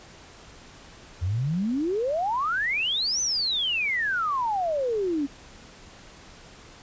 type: exponential two-way sweep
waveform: sine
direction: up then down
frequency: 82.41 to 6180 to 270.3 Hz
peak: -23 dBFS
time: 1.21-5.27 s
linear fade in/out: 20 ms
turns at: 3.21 s
effects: pink hiss -48 dBFS RMS until 6.82 s + resampled to 16000 Hz